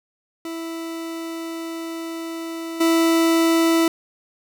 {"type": "tone with level steps", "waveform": "40% pulse", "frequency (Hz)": 329.6, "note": "E4", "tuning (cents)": 0, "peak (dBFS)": [-27, -14], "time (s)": [0.45, 3.88], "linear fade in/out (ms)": 2, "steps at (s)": 2.8, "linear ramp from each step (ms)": 10, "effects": []}